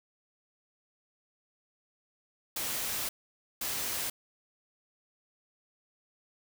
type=noise bursts at uneven times; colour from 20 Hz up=white; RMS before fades=-34 dBFS; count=2; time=2.56-3.09 / 3.61-4.1 s; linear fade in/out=5 ms; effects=none